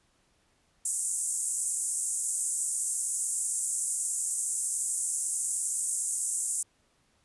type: band-pass noise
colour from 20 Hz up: pink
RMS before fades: -31 dBFS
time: 0.85-6.63 s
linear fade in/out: 5 ms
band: 7400 to 10000 Hz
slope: 48 dB/octave
effects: pink hiss -69 dBFS RMS until 7.24 s + resampled to 24000 Hz